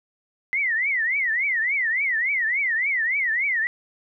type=tone with vibrato; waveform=sine; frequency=2009 Hz; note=B6; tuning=29 cents sharp; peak=-20 dBFS; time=0.53-3.67 s; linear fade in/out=0 ms; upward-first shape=triangle; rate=3.5 Hz; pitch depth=260 cents each way; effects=none